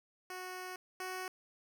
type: tone pair in turn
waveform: 10% pulse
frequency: 367.9 / 370.9 Hz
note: F#4 / F#4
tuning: -10 / +4 cents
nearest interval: unison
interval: 14 cents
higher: second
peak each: -34 / -31 dBFS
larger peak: second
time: 0.3-0.76 / 1-1.28 s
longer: first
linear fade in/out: 2 ms
effects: none